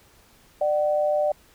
sine tone pair together, 596.7 / 757 Hz, D5 / F#5, +27 / +39 cents, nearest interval major third, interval 412 cents, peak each -20 / -27 dBFS, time 0.61-1.32 s, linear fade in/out 5 ms, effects pink hiss -56 dBFS RMS until 1.54 s

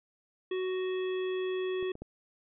harmonic tone, 371.7 Hz, F#4, 8 cents sharp, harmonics 1 / 3 / 5 / 7 / 9, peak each -30 / -47 / -46 / -48 / -48 dBFS, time 0.51-1.92 s, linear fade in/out 5 ms
clicks, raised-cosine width 2 ms, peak -34 / -33 / -28 dBFS, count 3, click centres 1.827 / 1.954 / 2.02 s
effects none

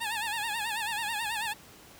15% pulse tone with vibrato, 878 Hz, A5, 4 cents flat, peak -24 dBFS, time 0-1.54 s, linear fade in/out 20 ms, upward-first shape sine, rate 9.2 Hz, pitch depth 110 cents each way, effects pink hiss -52 dBFS RMS until 1.99 s + high-pass 60 Hz 12 dB/octave

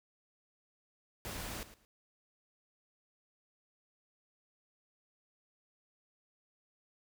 pink noise with echo, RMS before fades -42 dBFS, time 1.25-1.63 s, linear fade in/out 0 ms, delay 110 ms, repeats 2, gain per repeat -14 dB, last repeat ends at 1.85 s, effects none

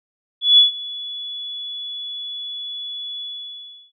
sine tone with ADSR envelope, 3414 Hz, G#7, 47 cents sharp, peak -6 dBFS, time 0.41-3.92 s, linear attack 170 ms, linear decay 130 ms, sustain -21 dB, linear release 710 ms, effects none

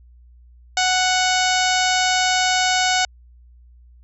harmonic tone, 740 Hz, F#5, in tune, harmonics 1 / 2 / 3 / 4 / 5 / 6 / 7 / 8 / 9 / 10, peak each -20 / -23 / -25 / -26 / -27 / -28 / -28 / -29 / -30 / -30 dBFS, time 0.77-3.05 s, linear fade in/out 2 ms, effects added 60 Hz sine -45 dBFS peak until 4.03 s

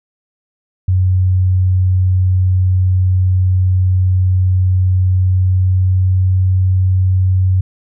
sine tone with pitch glide, 92.5 to 93.25 Hz, F#2 to F#2, 0 to +14 cents, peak -9 dBFS, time 0.88-7.61 s, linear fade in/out 5 ms, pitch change +14 cents, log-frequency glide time 5.08-6.43 s, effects none

